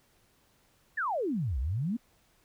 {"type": "exponential two-way sweep", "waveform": "sine", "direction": "down then up", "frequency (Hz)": [1864.7, 58.27, 251.7], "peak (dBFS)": -28, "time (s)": [0.97, 1.97], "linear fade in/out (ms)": 10, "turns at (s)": 1.59, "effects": ["pink hiss -67 dBFS RMS until 2.44 s"]}